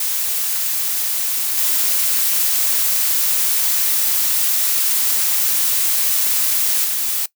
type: noise with level steps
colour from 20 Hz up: blue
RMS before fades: -20 / -17 / -20 dBFS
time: 0-7.26 s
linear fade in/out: 5 ms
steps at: 1.57 / 6.84 s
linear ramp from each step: 5 ms
effects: noise-tail reverb RT60 0.1 s tail -20 dB re dry